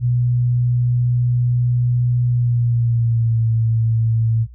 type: tone with pitch glide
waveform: sine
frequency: 122.1 to 113.27 Hz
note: B2 to A#2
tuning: -19 to -49 cents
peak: -14 dBFS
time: 0-4.47 s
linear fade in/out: 50 ms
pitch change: -130 cents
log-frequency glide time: 2.27-3.46 s
effects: noise-tail reverb RT60 0.1 s tail -22 dB re dry + added 60 Hz sine -37 dBFS peak until 4.54 s